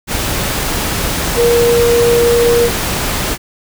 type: tone in noise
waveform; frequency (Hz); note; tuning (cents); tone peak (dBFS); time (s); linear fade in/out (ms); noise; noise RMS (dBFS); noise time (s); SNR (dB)
sine; 473; A#4; +25; -8; 1.35-2.7; 50; pink; -17; 0.07-3.38; +6
effects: none